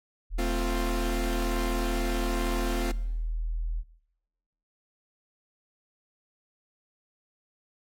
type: tone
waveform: sine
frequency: 40.34 Hz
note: E1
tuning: 37 cents flat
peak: -27 dBFS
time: 0.3-3.84 s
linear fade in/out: 50 ms
type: chord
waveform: sawtooth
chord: F major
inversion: first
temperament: equal with one note detuned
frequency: 223.7 / 261.6 / 349.2 Hz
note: A3 / C4 / F4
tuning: +29 / 0 / 0 cents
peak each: -31 / -29 / -28 dBFS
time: 0.38-2.92 s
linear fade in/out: 10 ms
effects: noise-tail reverb RT60 1.0 s tail -20 dB re dry + AAC 64 kbps